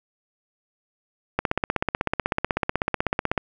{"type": "click train", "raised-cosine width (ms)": 0.5, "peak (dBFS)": -6, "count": 33, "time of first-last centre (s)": [1.39, 3.378], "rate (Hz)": 16.1, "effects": []}